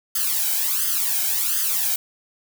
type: noise with flanger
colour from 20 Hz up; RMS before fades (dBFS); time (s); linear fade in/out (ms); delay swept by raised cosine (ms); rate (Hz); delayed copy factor
blue; -22; 0.15-1.96; 5; 0.62 to 1.31; 1.4; +1
effects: none